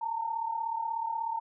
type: tone pair together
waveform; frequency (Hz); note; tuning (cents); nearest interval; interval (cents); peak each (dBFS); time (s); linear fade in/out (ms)
sine; 880 / 916.5; A5 / A#5; 0 / -30; minor second; 70; -36 / -31; 0.01-1.4; 10
effects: none